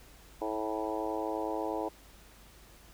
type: harmonic tone with a mistuned harmonic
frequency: 108.4 Hz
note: A2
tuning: 25 cents flat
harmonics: 3 / 4 / 5 / 6 / 7 / 8 / 9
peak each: -37 / -38 / -39 / -40 / -40 / -41 / -42 dBFS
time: 0.41-1.89 s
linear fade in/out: 10 ms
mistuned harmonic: 7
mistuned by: +24 cents
effects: added 50 Hz sine -57 dBFS peak until 2.93 s + pink hiss -57 dBFS RMS until 2.93 s